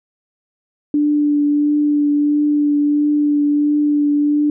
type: tone with vibrato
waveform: sine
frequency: 293.7 Hz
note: D4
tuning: in tune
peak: -12 dBFS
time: 0.94-4.5 s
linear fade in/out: 2 ms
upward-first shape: triangle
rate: 1.5 Hz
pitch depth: 16 cents each way
effects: none